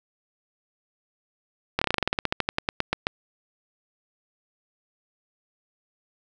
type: slowing click train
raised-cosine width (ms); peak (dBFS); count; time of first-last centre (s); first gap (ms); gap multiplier
0.3; -6; 20; 1.79-3.069; 25; 1.1
effects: none